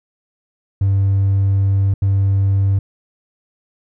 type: tone bursts at uneven times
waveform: triangle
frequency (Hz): 98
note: G2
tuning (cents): 0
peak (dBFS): -9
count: 2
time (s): 0.81-1.94 / 2.02-2.79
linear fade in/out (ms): 5
effects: tanh soft clip ceiling -7 dBFS